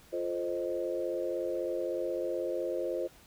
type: chord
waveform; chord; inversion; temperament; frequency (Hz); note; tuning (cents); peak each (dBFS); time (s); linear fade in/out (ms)
sine; F dominant seventh; none; equal with one note detuned; 349.2 / 440 / 523.3 / 619.4; F4 / A4 / C5 / Eb5; 0 / 0 / 0 / -8; -35 / -40 / -34 / -38; 0.12-3.08; 20
effects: pink hiss -58 dBFS RMS until 3.26 s